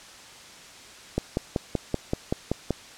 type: click train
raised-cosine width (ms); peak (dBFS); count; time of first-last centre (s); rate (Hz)
2; -10; 9; 1.18-2.707; 5.24
effects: white hiss -46 dBFS RMS until 2.97 s + low-pass 7000 Hz 12 dB/octave